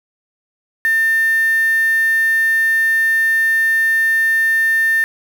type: tone with quantisation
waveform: sine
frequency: 1800 Hz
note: A6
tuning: 39 cents sharp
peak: -12 dBFS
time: 0.85-5.04 s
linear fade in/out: 0 ms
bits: 4
effects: none